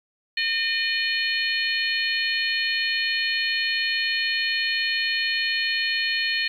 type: harmonic tone with a mistuned harmonic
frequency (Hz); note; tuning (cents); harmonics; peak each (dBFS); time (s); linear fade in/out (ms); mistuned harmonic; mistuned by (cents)
609; D#5; -37; 3 / 4 / 5 / 6 / 7; -26 / -27 / -29 / -36 / -28; 0.37-6.48; 5; 5; -19
effects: 9-bit